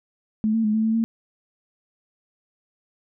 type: tone with pitch steps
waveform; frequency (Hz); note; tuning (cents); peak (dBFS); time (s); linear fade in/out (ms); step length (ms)
sine; 216.6 / 224.9 / 212.9 / 219.8 / 222.1 / 227.1; A3 / A3 / G#3 / A3 / A3 / A#3; -27 / +38 / +43 / -2 / +16 / -45; -18; 0.44-1.04; 0; 100
effects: none